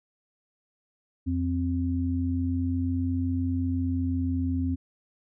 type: tone pair together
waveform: sine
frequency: 87.3 / 261.6 Hz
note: F2 / C4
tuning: 0 / 0 cents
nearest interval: octave + perfect fifth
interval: 1900 cents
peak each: -27 dBFS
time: 1.26-4.76 s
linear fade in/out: 20 ms
effects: none